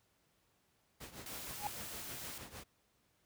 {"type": "noise with tremolo", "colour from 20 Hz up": "pink", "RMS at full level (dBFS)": -47, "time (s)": [1, 2.64], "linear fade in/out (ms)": 10, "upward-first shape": "triangle", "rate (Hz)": 6.5, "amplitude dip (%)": 80}
{"type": "noise", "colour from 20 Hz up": "white", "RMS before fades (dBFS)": -47, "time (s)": [1.26, 2.38], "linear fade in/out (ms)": 2}
{"type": "tone with exponential growth", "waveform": "triangle", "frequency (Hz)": 828, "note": "G#5", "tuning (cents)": -5, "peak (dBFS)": -30, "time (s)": [1.55, 1.67], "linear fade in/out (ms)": 2, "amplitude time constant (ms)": 25}
{"effects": ["pink hiss -75 dBFS RMS until 3.25 s", "high-pass 60 Hz 12 dB/octave"]}